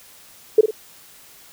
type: tone with echo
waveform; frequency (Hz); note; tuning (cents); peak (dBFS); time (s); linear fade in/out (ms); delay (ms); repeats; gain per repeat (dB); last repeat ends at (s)
sine; 434.1; A4; -23; -6; 0.58-0.61; 5; 50; 2; -8; 0.71
effects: white hiss -47 dBFS RMS until 1.52 s